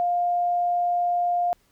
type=tone; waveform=sine; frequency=704 Hz; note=F5; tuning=14 cents sharp; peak=-20 dBFS; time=0-1.53 s; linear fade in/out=0 ms; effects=pink hiss -64 dBFS RMS until 1.71 s